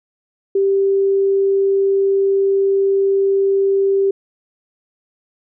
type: tone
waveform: sine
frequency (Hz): 392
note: G4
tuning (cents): 0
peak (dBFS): -12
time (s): 0.55-4.11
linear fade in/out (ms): 5
effects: none